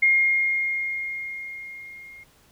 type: tone with level ramp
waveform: sine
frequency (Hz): 2134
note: C7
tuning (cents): +34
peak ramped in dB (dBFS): -14 to -42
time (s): 0.02-2.24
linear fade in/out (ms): 10
effects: pink hiss -58 dBFS RMS until 2.51 s